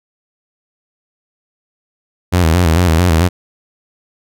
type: tone with vibrato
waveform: sawtooth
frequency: 84.9 Hz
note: F2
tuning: 48 cents flat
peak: -5 dBFS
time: 2.32-3.29 s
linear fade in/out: 20 ms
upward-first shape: square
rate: 4.5 Hz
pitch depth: 93 cents each way
effects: none